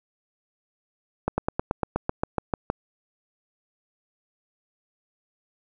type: slowing click train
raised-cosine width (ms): 1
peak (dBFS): -9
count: 12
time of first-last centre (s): 1.28-2.701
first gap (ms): 100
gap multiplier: 1.05
effects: none